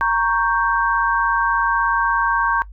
sine chord, G diminished, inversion first, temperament equal, 932.3 / 1108.7 / 1568 Hz, Bb5 / Db6 / G6, 0 / 0 / 0 cents, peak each -20 dBFS, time 0.01-2.62 s, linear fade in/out 0 ms, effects noise-tail reverb RT60 0.1 s tail -19 dB re dry + added 50 Hz sine -35 dBFS peak until 2.72 s

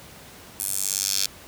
10% pulse tone with high-pass filter sweep, 97.7 Hz, G2, 5 cents flat, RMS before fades -26 dBFS, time 0.6-1.26 s, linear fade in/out 0 ms, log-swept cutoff 10000 to 4700 Hz, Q 1.8, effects pink hiss -45 dBFS RMS until 1.47 s + high-pass 60 Hz 12 dB/octave

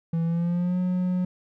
triangle tone with pitch glide, 165.6 to 181.63 Hz, E3 to F#3, +8 to -32 cents, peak -20 dBFS, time 0.13-1.25 s, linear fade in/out 5 ms, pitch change +160 cents, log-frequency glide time 0.24-0.78 s, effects none

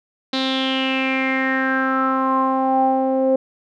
sawtooth tone with low-pass filter sweep, 264 Hz, C4, 16 cents sharp, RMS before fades -19 dBFS, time 0.33-3.36 s, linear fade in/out 5 ms, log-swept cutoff 4000 to 560 Hz, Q 7, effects none

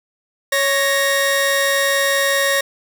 sawtooth tone pair together, 554.4 / 1864.7 Hz, C#5 / A#6, 0 / 0 cents, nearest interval octave + major sixth, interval 2100 cents, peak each -14 dBFS, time 0.52-2.61 s, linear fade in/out 5 ms, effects none

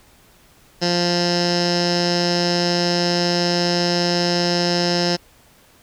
15% pulse tone with low-pass filter, 174.6 Hz, F3, in tune, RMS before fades -19 dBFS, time 0.81-5.17 s, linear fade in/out 20 ms, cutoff 5200 Hz, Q 8, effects pink hiss -52 dBFS RMS until 5.82 s

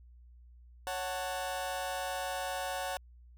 sawtooth chord, F# minor, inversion second, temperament just, 555 / 740 / 888 Hz, C#5 / F#5 / A5, +2 / 0 / +16 cents, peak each -35 / -33 / -38 dBFS, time 0.87-2.97 s, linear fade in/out 0 ms, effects added 60 Hz sine -53 dBFS peak until 3.37 s

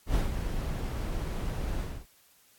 brown noise with ADSR envelope, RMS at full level -25 dBFS, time 0.06-2.06 s, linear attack 89 ms, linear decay 150 ms, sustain -7 dB, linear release 250 ms, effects white hiss -62 dBFS RMS until 2.58 s + AAC 64 kbps

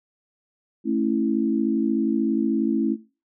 sine chord, A major, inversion none, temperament equal with one note detuned, 220 / 272.9 / 329.6 Hz, A3 / C#4 / E4, 0 / -27 / 0 cents, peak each -24 dBFS, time 0.84-2.97 s, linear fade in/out 50 ms, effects noise-tail reverb RT60 0.3 s tail -17 dB re dry

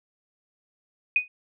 sine tone with exponential decay, 2489 Hz, D#7, in tune, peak -14 dBFS, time 1.16-1.28 s, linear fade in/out 2 ms, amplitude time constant 26 ms, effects none

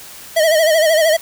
square tone with vibrato, 636 Hz, D#5, 38 cents sharp, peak -11 dBFS, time 0.36-1.17 s, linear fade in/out 10 ms, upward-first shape sine, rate 13 Hz, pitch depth 80 cents each way, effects white hiss -36 dBFS RMS until 1.21 s

